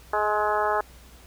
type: harmonic tone with a mistuned harmonic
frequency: 210.4 Hz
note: G#3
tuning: 23 cents sharp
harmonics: 2 / 3 / 4 / 5 / 6 / 7 / 8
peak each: -29 / -28 / -26 / -29 / -29 / -34 / -34 dBFS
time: 0.13-0.81 s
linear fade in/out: 5 ms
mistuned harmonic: 6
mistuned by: +16 cents
effects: added 60 Hz sine -49 dBFS peak until 1.26 s + pink hiss -52 dBFS RMS until 1.26 s